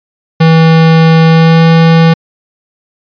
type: tone with pitch glide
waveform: square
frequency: 162.3 to 164.09 Hz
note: E3 to E3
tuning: -27 to -8 cents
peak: -3 dBFS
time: 0.4-2.14 s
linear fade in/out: 10 ms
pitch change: +19 cents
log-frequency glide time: 1.25-1.65 s
effects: resampled to 11025 Hz